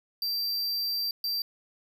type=tone bursts at uneven times; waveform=square; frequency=4699 Hz; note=D8; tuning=in tune; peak=-28 dBFS; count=2; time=0.22-1.11 / 1.24-1.42 s; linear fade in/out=2 ms; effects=none